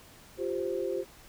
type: chord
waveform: sine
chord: F suspended second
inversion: none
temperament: equal with one note detuned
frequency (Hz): 350.8 / 392 / 523.3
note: F4 / G4 / C5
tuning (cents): +8 / 0 / 0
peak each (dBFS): -34 / -33 / -34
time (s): 0.37-1.05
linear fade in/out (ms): 50
effects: pink hiss -54 dBFS RMS until 1.28 s